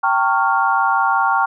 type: chord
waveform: sine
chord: G half-diminished seventh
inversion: none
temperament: equal with one note detuned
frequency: 784 / 909.5 / 1108.7 / 1396.9 Hz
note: G5 / Bb5 / Db6 / F6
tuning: 0 / -43 / 0 / 0 cents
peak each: -19 dBFS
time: 0.03-1.46 s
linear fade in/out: 10 ms
effects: none